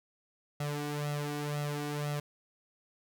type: tone with flanger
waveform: sawtooth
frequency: 146.83 Hz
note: D3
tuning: in tune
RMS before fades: -35 dBFS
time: 0.6-2.2 s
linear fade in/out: 5 ms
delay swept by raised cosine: 1.5 to 2.7 ms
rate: 2 Hz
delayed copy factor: +0.75
effects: none